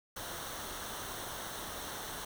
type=noise with comb filter; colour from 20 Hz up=pink; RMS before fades=-42 dBFS; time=0.16-2.25 s; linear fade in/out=5 ms; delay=0.41 ms; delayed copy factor=-0.6; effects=none